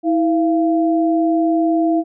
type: tone pair together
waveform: sine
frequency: 324.3 / 686 Hz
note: E4 / F5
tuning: -28 / -31 cents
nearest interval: octave + minor second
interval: 1297 cents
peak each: -14 / -19 dBFS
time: 0.03-2.04 s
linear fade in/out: 50 ms
effects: none